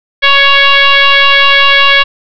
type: tone with frequency modulation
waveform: sine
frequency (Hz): 554.4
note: C#5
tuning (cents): 0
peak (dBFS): -3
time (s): 0.22-2.04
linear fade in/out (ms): 20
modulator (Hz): 557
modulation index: 5.7
effects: none